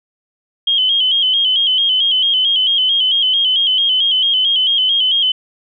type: tone with vibrato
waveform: sine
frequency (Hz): 3136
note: G7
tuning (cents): 0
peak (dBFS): -11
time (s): 0.67-5.32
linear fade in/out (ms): 5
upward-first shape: square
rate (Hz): 4.5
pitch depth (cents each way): 58
effects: none